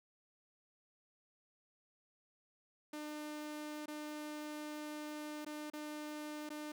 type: tone with dropouts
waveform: sawtooth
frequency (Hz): 301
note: D4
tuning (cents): +43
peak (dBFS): -39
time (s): 2.93-6.72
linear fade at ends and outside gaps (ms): 5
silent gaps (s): 3.859-3.88 / 5.449-5.463 / 5.701-5.734 / 6.492-6.502
effects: none